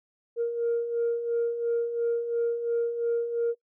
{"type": "beating tone pair", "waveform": "sine", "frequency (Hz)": [466.2, 469.1], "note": ["A#4", "A#4"], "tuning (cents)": [0, 11], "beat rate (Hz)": 2.9, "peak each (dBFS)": [-31, -24], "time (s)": [0.36, 3.55], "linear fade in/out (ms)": 50, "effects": ["noise-tail reverb RT60 0.1 s tail -22 dB re dry", "tanh soft clip ceiling -20 dBFS"]}